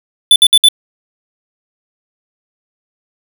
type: tone bursts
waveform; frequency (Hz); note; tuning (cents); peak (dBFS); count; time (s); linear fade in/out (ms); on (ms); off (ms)
square; 3493; A7; -13; -3; 4; 0.31-0.686; 2; 49; 60
effects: none